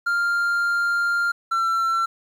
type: tone pair in turn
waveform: triangle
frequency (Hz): 1396.9 / 1348.9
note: F6 / E6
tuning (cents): 0 / +39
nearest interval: minor second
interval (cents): 61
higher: first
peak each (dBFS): -17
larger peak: neither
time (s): 0.06-1.32 / 1.51-2.06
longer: first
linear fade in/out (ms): 10
effects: 9-bit